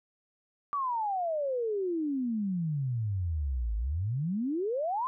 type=exponential two-way sweep; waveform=sine; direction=down then up; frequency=1174.7 to 51.9 to 1066 Hz; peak=-28 dBFS; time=0.73-5.07 s; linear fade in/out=0 ms; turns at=3.76 s; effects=none